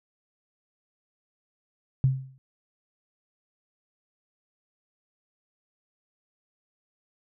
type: tone with exponential decay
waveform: sine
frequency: 132.3 Hz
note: C3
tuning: 20 cents sharp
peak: -15 dBFS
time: 2.04-2.38 s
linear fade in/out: 0 ms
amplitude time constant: 72 ms
effects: none